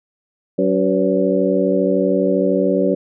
harmonic tone with a mistuned harmonic, 94.5 Hz, F#2, 37 cents sharp, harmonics 2 / 3 / 4 / 5 / 6, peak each -20 / -20 / -20 / -20 / -20 dBFS, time 0.58-2.95 s, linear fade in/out 10 ms, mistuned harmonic 5, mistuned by +78 cents, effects none

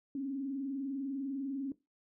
sine tone with vibrato, 272.7 Hz, C#4, 28 cents flat, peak -34 dBFS, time 0.15-1.72 s, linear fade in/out 2 ms, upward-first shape sine, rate 20 Hz, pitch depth 91 cents each way, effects noise-tail reverb RT60 0.2 s tail -17 dB re dry

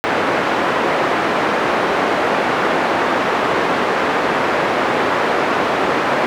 pink band-pass noise, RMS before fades -17 dBFS, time 0.04-6.26 s, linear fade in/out 0 ms, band 360 to 1700 Hz, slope 12 dB/octave, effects none

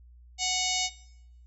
harmonic tone with a mistuned harmonic, 740 Hz, F#5, in tune, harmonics 1 / 3 / 4 / 5 / 6 / 7 / 8 / 9 / 10, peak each -35 / -35 / -35 / -35 / -35 / -35 / -35 / -35 / -35 dBFS, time 0.38-0.9 s, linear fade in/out 50 ms, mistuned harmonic 4, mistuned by -18 cents, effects noise-tail reverb RT60 0.9 s tail -21 dB re dry + added 60 Hz sine -50 dBFS peak until 1.46 s

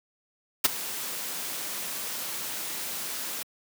white noise with ADSR envelope, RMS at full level -17 dBFS, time 0.64-3.43 s, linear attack 10 ms, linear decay 20 ms, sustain -17 dB, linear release 6 ms, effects high-pass 150 Hz 12 dB/octave

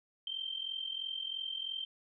sine tone with amplitude modulation, 3136 Hz, G7, in tune, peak -33 dBFS, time 0.27-1.85 s, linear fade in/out 2 ms, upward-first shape sine, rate 43 Hz, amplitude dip 75%, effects none

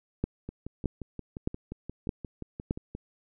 two click trains, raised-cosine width 3 ms, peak -14 / -24 dBFS, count 5 / 15, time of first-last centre 0.24-2.709 / 0.49-2.95 s, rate 1.62 / 5.69 Hz, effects none

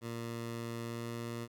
15% pulse tone with pitch glide, 116.54 to 117.28 Hz, A#2 to A#2, 0 to +11 cents, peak -32 dBFS, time 0.01-1.48 s, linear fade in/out 50 ms, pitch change +11 cents, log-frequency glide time 0.86-1.07 s, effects 12-bit

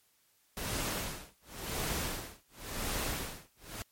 pink noise with tremolo, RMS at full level -34 dBFS, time 0.57-3.82 s, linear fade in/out 0 ms, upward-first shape sine, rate 0.93 Hz, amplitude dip 100%, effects white hiss -70 dBFS RMS until 3.91 s + MP3 64 kbps

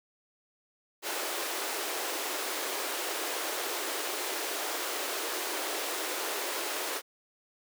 pink high-pass noise, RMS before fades -34 dBFS, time 1.02-7.02 s, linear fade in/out 50 ms, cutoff 320 Hz, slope 48 dB/octave, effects none

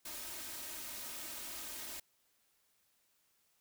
white noise with comb filter, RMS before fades -45 dBFS, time 0.05-2 s, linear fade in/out 5 ms, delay 3.2 ms, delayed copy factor +0.6, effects white hiss -75 dBFS RMS until 3.6 s

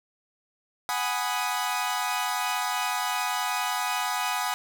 sawtooth chord, G# minor seventh, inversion third, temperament equal, 740 / 830.6 / 987.8 / 1244.5 Hz, F#5 / G#5 / B5 / D#6, 0 / 0 / 0 / 0 cents, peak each -28 dBFS, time 0.89-4.54 s, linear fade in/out 0 ms, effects none

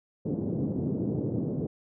pink band-pass noise, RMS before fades -30 dBFS, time 0.25-1.67 s, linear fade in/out 10 ms, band 120 to 420 Hz, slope 24 dB/octave, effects none

